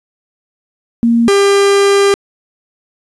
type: tone pair in turn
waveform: sine / 45% pulse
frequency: 233.1 / 398.8 Hz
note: A#3 / G4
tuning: 0 / +30 cents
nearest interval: major sixth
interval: 930 cents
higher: second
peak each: -7 dBFS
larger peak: neither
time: 1.03-1.28 / 1.28-2.14 s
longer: second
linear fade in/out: 0 ms
effects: resampled to 24000 Hz + 8-bit